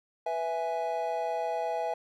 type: chord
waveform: triangle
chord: E major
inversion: second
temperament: equal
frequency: 493.9 / 659.3 / 830.6 Hz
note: B4 / E5 / G#5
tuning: 0 / 0 / 0 cents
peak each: -34 / -30 / -31 dBFS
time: 0.26-1.94 s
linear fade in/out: 5 ms
effects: none